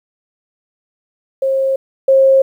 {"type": "tone pair in turn", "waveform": "sine", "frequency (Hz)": [536, 536], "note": ["C5", "C5"], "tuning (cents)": [42, 42], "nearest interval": "unison", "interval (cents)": 0, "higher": "neither", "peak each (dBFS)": [-12, -6], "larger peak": "second", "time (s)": [[1.42, 1.76], [2.08, 2.42]], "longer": "neither", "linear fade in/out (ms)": 5, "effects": ["8-bit"]}